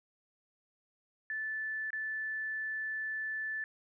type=tone with dropouts; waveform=sine; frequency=1750 Hz; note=A6; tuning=10 cents flat; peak=-34 dBFS; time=1.3-3.64 s; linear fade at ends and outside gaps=1 ms; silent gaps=1.905-1.931 s; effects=none